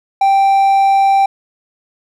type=tone; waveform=triangle; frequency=784 Hz; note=G5; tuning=in tune; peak=-6 dBFS; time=0.21-1.26 s; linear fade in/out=5 ms; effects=none